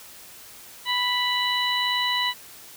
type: harmonic tone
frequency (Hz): 987.8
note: B5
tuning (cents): 0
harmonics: 1 / 2 / 3 / 4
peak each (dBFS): -27 / -27 / -27 / -27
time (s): 0.85-2.34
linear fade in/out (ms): 50
effects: white hiss -45 dBFS RMS until 2.76 s